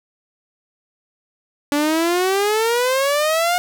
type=exponential sweep; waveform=sawtooth; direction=up; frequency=285.8 to 722 Hz; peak=-12 dBFS; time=1.72-3.58 s; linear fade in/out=0 ms; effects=none